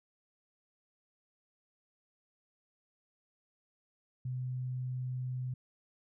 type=tone; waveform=sine; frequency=127.1 Hz; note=C3; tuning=50 cents flat; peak=-34 dBFS; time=4.25-5.54 s; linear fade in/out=5 ms; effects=none